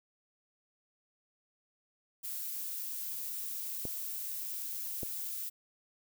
violet noise, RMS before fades -39 dBFS, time 2.23-5.5 s, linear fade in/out 20 ms
clicks, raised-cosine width 2 ms, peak -25 dBFS, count 2, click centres 3.853 / 5.032 s
effects none

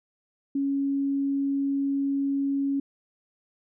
sine tone, 277.2 Hz, C#4, in tune, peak -23 dBFS, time 0.55-2.8 s, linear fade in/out 5 ms, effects none

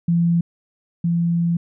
sine tone pair in turn, 170 / 170 Hz, F3 / F3, -46 / -46 cents, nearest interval unison, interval 0 cents, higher neither, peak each -14 / -16 dBFS, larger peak first, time 0.08-0.41 / 1.04-1.57 s, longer second, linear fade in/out 5 ms, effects none

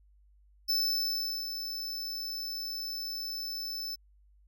square tone with ADSR envelope, 5274 Hz, E8, in tune, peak -26 dBFS, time 0.68-3.96 s, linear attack 19 ms, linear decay 750 ms, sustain -9 dB, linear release 16 ms, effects added 50 Hz sine -59 dBFS peak until 4.47 s

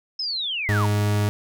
sine linear sweep, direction down, 5274 to 862 Hz, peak -24 dBFS, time 0.19-0.86 s, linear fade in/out 5 ms
40% pulse tone, 103.83 Hz, G#2, in tune, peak -18 dBFS, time 0.69-1.29 s, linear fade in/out 0 ms
effects none

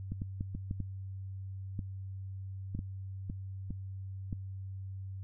clicks, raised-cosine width 5 ms, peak -24 dBFS, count 12, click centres 0.12 / 0.219 / 0.409 / 0.55 / 0.711 / 0.803 / 1.792 / 2.75 / 2.791 / 3.299 / 3.706 / 4.328 s, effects added 96 Hz sine -39 dBFS peak until 5.23 s

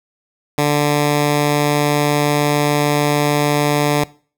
10% pulse tone, 146.83 Hz, D3, in tune, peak -5 dBFS, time 0.58-4.04 s, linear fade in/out 2 ms, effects noise-tail reverb RT60 0.4 s tail -21 dB re dry

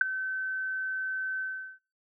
sine tone with ADSR envelope, 1532 Hz, G6, 40 cents flat, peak -14 dBFS, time 0.01-1.79 s, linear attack 3 ms, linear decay 11 ms, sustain -16 dB, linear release 390 ms, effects noise-tail reverb RT60 0.3 s tail -20 dB re dry

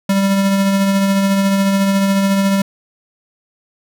square tone with tremolo, 196 Hz, G3, in tune, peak -11 dBFS, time 0.09-2.62 s, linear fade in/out 5 ms, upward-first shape triangle, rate 14 Hz, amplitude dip 35%, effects none

